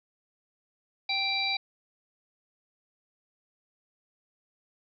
harmonic tone, 784 Hz, G5, in tune, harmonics 1 / 3 / 5 / 6, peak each -35 / -30 / -30 / -35 dBFS, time 1.09-1.57 s, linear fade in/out 5 ms, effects none

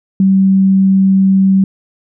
sine tone, 192.3 Hz, G3, 33 cents flat, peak -6 dBFS, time 0.2-1.64 s, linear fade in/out 2 ms, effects none

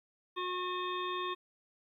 harmonic tone, 362.4 Hz, F#4, 36 cents flat, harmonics 1 / 3 / 5 / 7 / 9 / 10, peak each -39 / -36 / -46 / -46 / -49 / -44 dBFS, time 0.36-1.35 s, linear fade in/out 20 ms, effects 12-bit

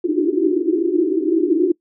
white band-pass noise, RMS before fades -17 dBFS, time 0.04-1.72 s, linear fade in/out 5 ms, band 310 to 370 Hz, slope 96 dB/octave, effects noise-tail reverb RT60 0.1 s tail -22 dB re dry

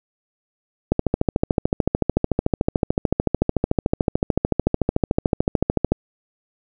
click train, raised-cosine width 2 ms, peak -3 dBFS, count 69, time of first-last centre 0.92-5.92 s, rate 13.6 Hz, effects none

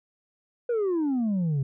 sine exponential sweep, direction down, 493.9 to 130.81 Hz, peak -20 dBFS, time 0.69-1.63 s, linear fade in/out 5 ms, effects tanh soft clip ceiling -22 dBFS

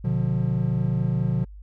triangle chord, B diminished, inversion none, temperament just, 123.47 / 148.16 / 177.8 Hz, B2 / D3 / F3, 0 / +16 / +31 cents, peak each -22 / -24 / -24 dBFS, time 0.04-1.45 s, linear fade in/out 10 ms, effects added 50 Hz sine -39 dBFS peak until 1.62 s

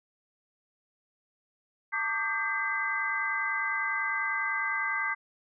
sine tone cluster, 896 / 1157 / 1207 / 1581 / 2031 Hz, A5 / D6 / D6 / G6 / B6, +31 / -26 / +47 / +14 / +48 cents, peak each -38 / -36 / -38 / -32 / -31 dBFS, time 1.92-5.15 s, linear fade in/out 20 ms, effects none

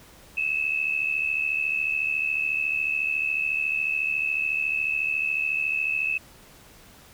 sine tone pair together, 2563 / 2637 Hz, E7 / E7, -49 / 0 cents, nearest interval unison, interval 49 cents, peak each -26 / -26 dBFS, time 0.37-6.18 s, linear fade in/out 5 ms, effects pink hiss -51 dBFS RMS until 7.13 s

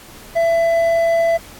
sine tone with hard clipping, 668 Hz, E5, 23 cents sharp, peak -14 dBFS, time 0.35-1.38 s, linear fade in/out 20 ms, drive 5 dB, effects pink hiss -40 dBFS RMS until 1.59 s + AAC 64 kbps

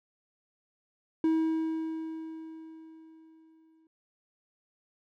triangle tone with exponential decay, 320.9 Hz, E4, 46 cents flat, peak -20 dBFS, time 1.24-3.87 s, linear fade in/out 2 ms, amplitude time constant 570 ms, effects none

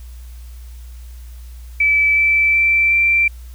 sine tone with pitch steps, 2307 / 2322 / 2337 / 2351 Hz, D7 / D7 / D7 / D7, -31 / -20 / -9 / +1 cents, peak -11 dBFS, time 1.8-3.28 s, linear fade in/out 5 ms, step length 370 ms, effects added 60 Hz sine -32 dBFS peak until 3.54 s + white hiss -50 dBFS RMS until 3.54 s

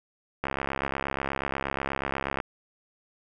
click train, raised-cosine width 0.5 ms, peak -13 dBFS, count 135, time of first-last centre 0.44-2.402 s, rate 68.3 Hz, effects none

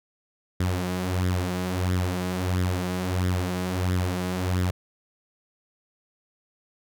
sawtooth tone with flanger, 91.1 Hz, F#2, 26 cents flat, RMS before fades -26 dBFS, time 0.6-4.71 s, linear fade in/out 5 ms, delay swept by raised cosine 0.56 to 6.26 ms, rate 1.5 Hz, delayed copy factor +0.6, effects none

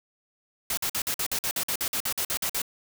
white noise bursts, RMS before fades -28 dBFS, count 16, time 0.7-2.618 s, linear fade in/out 2 ms, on 73 ms, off 50 ms, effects none

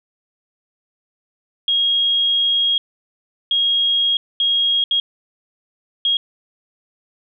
sine tone bursts at uneven times, 3274 Hz, G#7, 25 cents flat, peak -14 dBFS, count 5, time 1.68-2.78 / 3.51-4.17 / 4.4-4.84 / 4.91-5 / 6.05-6.17 s, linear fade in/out 2 ms, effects none

